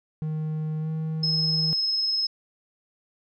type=tone with pitch glide; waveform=triangle; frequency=155.56 to 158.28 Hz; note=D#3 to D#3; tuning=0 to +30 cents; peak=-24 dBFS; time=0.22-1.73 s; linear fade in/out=0 ms; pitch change=+30 cents; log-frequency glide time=0.79-0.89 s
type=tone with tremolo; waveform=sine; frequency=5170 Hz; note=E8; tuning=34 cents flat; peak=-21 dBFS; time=1.23-2.27 s; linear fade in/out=5 ms; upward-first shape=sine; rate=20 Hz; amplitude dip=25%
effects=none